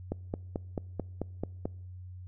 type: click train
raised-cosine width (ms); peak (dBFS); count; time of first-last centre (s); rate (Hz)
2; -18; 8; 0.12-1.655; 4.56
effects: noise-tail reverb RT60 0.8 s tail -25 dB re dry + added 91 Hz sine -42 dBFS peak until 2.27 s